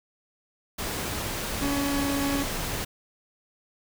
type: noise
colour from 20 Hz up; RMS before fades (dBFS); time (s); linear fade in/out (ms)
pink; -31; 0.78-2.85; 10
type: tone with pitch glide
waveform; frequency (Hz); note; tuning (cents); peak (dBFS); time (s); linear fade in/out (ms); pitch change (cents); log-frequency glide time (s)
40% pulse; 281.7 to 279.9; C#4 to C#4; +28 to +17; -25; 1.61-2.44; 20; -11; 1.9-2.08
effects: none